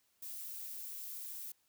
violet noise, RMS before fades -45 dBFS, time 0.22-1.52 s, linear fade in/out 5 ms, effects white hiss -75 dBFS RMS until 1.68 s

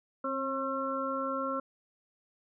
harmonic tone with a mistuned harmonic, 269.7 Hz, C#4, 47 cents flat, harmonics 1 / 2 / 4 / 5, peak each -37 / -35 / -37 / -35 dBFS, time 0.24-1.6 s, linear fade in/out 5 ms, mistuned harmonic 1, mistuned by -22 cents, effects none

